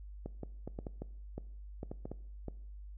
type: clicks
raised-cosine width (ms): 2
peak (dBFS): -27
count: 12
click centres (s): 0.26 / 0.433 / 0.676 / 0.789 / 0.868 / 1.02 / 1.38 / 1.831 / 1.915 / 2.055 / 2.116 / 2.483
effects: noise-tail reverb RT60 0.7 s tail -20 dB re dry + added 50 Hz sine -45 dBFS peak until 2.97 s